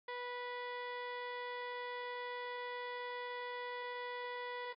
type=harmonic tone; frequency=490.5 Hz; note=B4; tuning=12 cents flat; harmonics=1 / 2 / 3 / 4 / 5 / 6 / 7 / 8 / 9 / 10; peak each=-45 / -45 / -55 / -47 / -59 / -62 / -55 / -65 / -65 / -67 dBFS; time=0.08-4.73 s; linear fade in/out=5 ms; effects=AAC 32 kbps